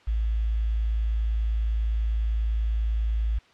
sine tone with quantisation, 55 Hz, A1, in tune, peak -22 dBFS, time 0.07-3.39 s, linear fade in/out 10 ms, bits 8, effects white hiss -56 dBFS RMS until 3.53 s + low-pass 3000 Hz 12 dB/octave

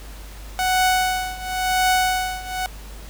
sawtooth tone with tremolo, 742 Hz, F#5, 5 cents sharp, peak -11 dBFS, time 0.59-2.66 s, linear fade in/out 0 ms, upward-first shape triangle, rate 0.95 Hz, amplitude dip 90%, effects added 50 Hz sine -35 dBFS peak until 3.09 s + pink hiss -43 dBFS RMS until 3.09 s

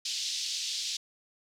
white band-pass noise, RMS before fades -34 dBFS, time 0.05-0.97 s, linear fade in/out 5 ms, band 3300 to 5700 Hz, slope 24 dB/octave, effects none

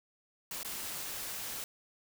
white noise with dropouts, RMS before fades -40 dBFS, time 0.51-1.64 s, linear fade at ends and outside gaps 1 ms, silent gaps 0.631-0.648 s, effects none

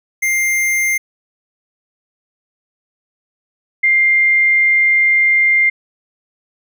square / sine tone pair in turn, 2100 / 2100 Hz, C7 / C7, +6 / +6 cents, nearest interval unison, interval 0 cents, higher neither, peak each -14 / -9 dBFS, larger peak second, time 0.22-0.98 / 3.83-5.7 s, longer second, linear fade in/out 10 ms, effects none

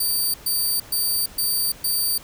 10% pulse tone bursts, 4632 Hz, D8, 25 cents flat, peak -13 dBFS, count 5, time 0-2.18 s, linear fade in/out 5 ms, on 340 ms, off 120 ms, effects pink hiss -44 dBFS RMS until 2.23 s

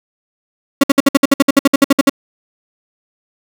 35% pulse tone bursts, 277.2 Hz, C#4, in tune, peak -3 dBFS, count 16, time 0.81-2.096 s, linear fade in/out 5 ms, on 26 ms, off 58 ms, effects none

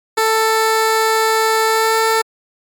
15% pulse tone with pitch glide, 442.5 to 446.1 Hz, A4 to A4, +10 to +24 cents, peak -6 dBFS, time 0.17-2.22 s, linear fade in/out 10 ms, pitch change +14 cents, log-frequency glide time 1.65-1.98 s, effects MP3 96 kbps

